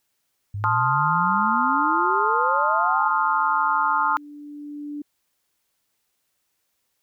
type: exponential sweep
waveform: sine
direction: up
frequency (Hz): 98 to 885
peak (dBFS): -26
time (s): 0.54-3.11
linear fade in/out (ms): 5
type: chord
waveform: sine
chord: F dominant seventh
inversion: first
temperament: equal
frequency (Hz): 880 / 1046.5 / 1244.5 / 1396.9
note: A5 / C6 / Eb6 / F6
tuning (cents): 0 / 0 / 0 / 0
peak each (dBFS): -23 / -24 / -23 / -25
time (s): 0.64-4.17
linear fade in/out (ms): 0
type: tone with exponential growth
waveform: sine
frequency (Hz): 292.8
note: D4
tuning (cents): -5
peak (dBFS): -28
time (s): 2.12-5.02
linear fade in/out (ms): 5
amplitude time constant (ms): 630
effects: white hiss -73 dBFS RMS until 7.02 s